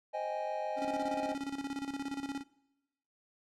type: chord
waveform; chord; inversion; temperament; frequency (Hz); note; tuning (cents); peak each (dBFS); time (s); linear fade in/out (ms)
triangle; Ab major seventh; first; equal; 523.3 / 622.3 / 784 / 830.6; C5 / Eb5 / G5 / Ab5; 0 / 0 / 0 / 0; -41 / -35 / -41 / -36; 0.13-1.35; 20
type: tone with tremolo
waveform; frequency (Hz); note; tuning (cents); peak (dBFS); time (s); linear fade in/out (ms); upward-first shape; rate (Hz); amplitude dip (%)
square; 277.2; C#4; 0; -35; 0.76-2.44; 50; square; 17; 70
effects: noise-tail reverb RT60 1.0 s tail -23 dB re dry + low-pass 8000 Hz 12 dB/octave